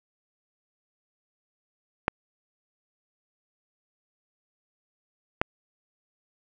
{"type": "clicks", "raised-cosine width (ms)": 0.5, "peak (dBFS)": -6, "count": 2, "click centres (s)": [2.081, 5.415], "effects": []}